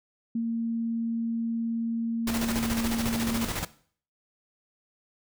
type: tone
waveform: sine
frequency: 229.7 Hz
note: A#3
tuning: 25 cents flat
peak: -25 dBFS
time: 0.35-3.45 s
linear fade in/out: 5 ms
type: noise with tremolo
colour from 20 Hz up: pink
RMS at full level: -30 dBFS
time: 2.27-3.65 s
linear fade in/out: 5 ms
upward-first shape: square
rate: 14 Hz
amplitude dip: 50%
effects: noise-tail reverb RT60 0.5 s tail -17 dB re dry